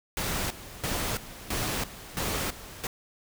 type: noise with tremolo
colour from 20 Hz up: pink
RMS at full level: -30 dBFS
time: 0.17-2.87 s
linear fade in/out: 2 ms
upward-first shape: square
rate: 1.5 Hz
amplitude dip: 80%
effects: none